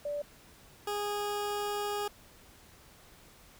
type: tone pair in turn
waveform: sine / 20% pulse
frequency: 583 / 412.2 Hz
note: D5 / G#4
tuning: -13 / -13 cents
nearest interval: tritone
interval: 600 cents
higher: first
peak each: -32 / -27 dBFS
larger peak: second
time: 0.05-0.22 / 0.87-2.08 s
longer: second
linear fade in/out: 5 ms
effects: pink hiss -57 dBFS RMS until 3.59 s